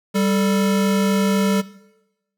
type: tone pair together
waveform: square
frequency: 196 / 440 Hz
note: G3 / A4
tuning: 0 / 0 cents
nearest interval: octave + major second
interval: 1400 cents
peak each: -18 / -24 dBFS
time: 0.14-1.62 s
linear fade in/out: 20 ms
effects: noise-tail reverb RT60 0.9 s tail -18 dB re dry